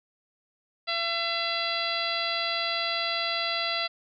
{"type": "harmonic tone", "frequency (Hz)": 675, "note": "E5", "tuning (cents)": 41, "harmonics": [1, 2, 3, 4, 5, 6, 7], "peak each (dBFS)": [-34, -34, -34, -34, -34, -34, -34], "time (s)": [0.87, 3.88], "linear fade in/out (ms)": 20, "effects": []}